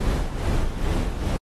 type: noise with tremolo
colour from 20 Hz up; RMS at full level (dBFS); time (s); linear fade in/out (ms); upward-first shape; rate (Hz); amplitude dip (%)
brown; -21; 0-1.37; 10; sine; 2.4; 60
effects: AAC 32 kbps